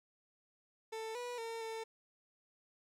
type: tone with pitch steps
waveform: 30% pulse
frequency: 444.1 / 488.1 / 455.9 / 447.9 Hz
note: A4 / B4 / A#4 / A4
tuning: +16 / -20 / -39 / +31 cents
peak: -38 dBFS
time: 0.92-1.84 s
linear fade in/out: 10 ms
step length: 230 ms
effects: low-pass 10000 Hz 12 dB/octave + 12-bit